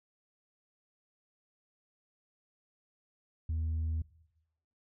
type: tone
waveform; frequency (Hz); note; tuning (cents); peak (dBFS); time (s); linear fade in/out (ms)
sine; 80; D#2; +49; -28; 3.49-4.02; 5
effects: noise-tail reverb RT60 0.9 s tail -21 dB re dry + tanh soft clip ceiling -29 dBFS

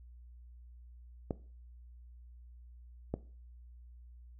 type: clicks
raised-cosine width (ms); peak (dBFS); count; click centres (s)
2; -20; 2; 1.308 / 3.14
effects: noise-tail reverb RT60 0.4 s tail -18 dB re dry + added 60 Hz sine -51 dBFS peak until 4.39 s

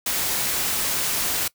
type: noise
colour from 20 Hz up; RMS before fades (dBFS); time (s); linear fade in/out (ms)
white; -24; 0.06-1.48; 5
effects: noise-tail reverb RT60 0.1 s tail -21 dB re dry

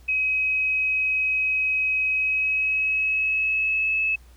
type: tone with pitch glide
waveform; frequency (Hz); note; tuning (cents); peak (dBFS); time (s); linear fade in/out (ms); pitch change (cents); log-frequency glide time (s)
sine; 2539 to 2594; D#7 to E7; +34 to -28; -20; 0.08-4.16; 10; +38; 2.1-3.98
effects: added 60 Hz sine -47 dBFS peak until 4.36 s + pink hiss -58 dBFS RMS until 4.36 s

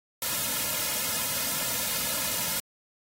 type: noise with comb filter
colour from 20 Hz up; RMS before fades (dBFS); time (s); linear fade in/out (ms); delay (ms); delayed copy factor
white; -29; 0.22-2.6; 2; 2.6; -0.75
effects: AAC 48 kbps

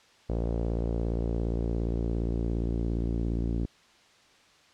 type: tone with low-pass filter sweep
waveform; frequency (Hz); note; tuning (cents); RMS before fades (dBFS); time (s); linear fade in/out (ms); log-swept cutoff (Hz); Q
sawtooth; 57.3; A#1; -29; -29; 0.29-3.66; 10; 530 to 310; 1.8
effects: white hiss -59 dBFS RMS until 4.73 s + low-pass 5000 Hz 12 dB/octave

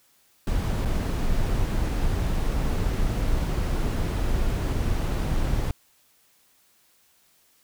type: noise with dropouts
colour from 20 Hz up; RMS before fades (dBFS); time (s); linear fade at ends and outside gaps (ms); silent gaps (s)
brown; -24; 0.47-5.71; 2; 0.851-0.855
effects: white hiss -62 dBFS RMS until 7.63 s

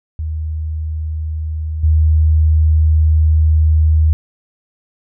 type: tone with level steps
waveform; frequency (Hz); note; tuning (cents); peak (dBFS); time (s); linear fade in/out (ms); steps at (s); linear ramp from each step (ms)
sine; 78.2; D#2; +9; -18 / -8; 0.19-4.13; 0; 1.83; 10
effects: none

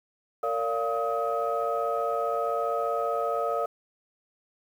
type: tone cluster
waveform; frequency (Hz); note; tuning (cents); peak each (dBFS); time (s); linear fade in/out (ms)
sine; 459.8 / 575 / 696 / 1267; A#4 / D5 / F5 / D#6; -24 / -37 / -6 / +31; -30; 0.43-3.66; 5
effects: tanh soft clip ceiling -16 dBFS + 9-bit

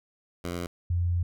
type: tone pair in turn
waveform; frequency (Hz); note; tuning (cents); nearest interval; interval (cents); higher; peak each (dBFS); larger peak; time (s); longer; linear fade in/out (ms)
10% pulse / sine; 87.31 / 87.31; F2 / F2; 0 / 0; unison; 0; neither; -23; neither; 0.44-0.67 / 0.9-1.23; second; 5
effects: none

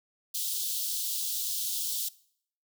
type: high-pass noise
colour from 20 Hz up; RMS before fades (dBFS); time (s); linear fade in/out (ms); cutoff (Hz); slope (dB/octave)
white; -32; 0.34-2.09; 10; 3200; 48
effects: noise-tail reverb RT60 0.6 s tail -20 dB re dry

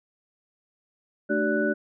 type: tone cluster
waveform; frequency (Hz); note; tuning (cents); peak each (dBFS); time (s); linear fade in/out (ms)
sine; 219.4 / 297.8 / 380.7 / 580 / 1483; A3 / D4 / F#4 / D5 / F#6; -5 / +24 / +49 / -22 / +4; -28; 1.29-1.74; 20
effects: none

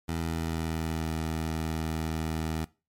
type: tone with pitch glide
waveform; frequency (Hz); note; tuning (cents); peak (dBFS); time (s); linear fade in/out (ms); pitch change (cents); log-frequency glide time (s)
15% pulse; 82.3 to 79.91; E2 to D#2; -2 to +47; -23; 0.08-2.65; 10; -51; 0.22-1.12
effects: noise-tail reverb RT60 0.3 s tail -21 dB re dry + MP3 64 kbps

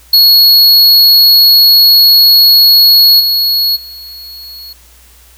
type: tone with level steps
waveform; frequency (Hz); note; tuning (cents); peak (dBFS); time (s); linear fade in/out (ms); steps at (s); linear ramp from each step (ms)
square; 4339; C#8; -38; -3 / -9 / -27; 0.13-4.73; 5; 3.19 / 3.75; 20
effects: added 60 Hz sine -42 dBFS peak until 5.37 s + white hiss -43 dBFS RMS until 5.37 s

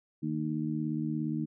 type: harmonic tone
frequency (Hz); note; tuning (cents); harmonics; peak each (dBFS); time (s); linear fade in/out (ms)
77.2; D#2; -13; 2 / 3 / 4; -34 / -34 / -34; 0.22-1.46; 20
effects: none

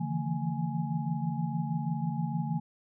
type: tone cluster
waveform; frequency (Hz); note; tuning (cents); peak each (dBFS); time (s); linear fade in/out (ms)
sine; 143.6 / 162.3 / 168.6 / 226 / 836; D3 / E3 / E3 / A3 / G#5; -39 / -27 / +39 / +47 / +11; -34 / -35 / -34 / -36 / -40; 0-2.6; 10
effects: none

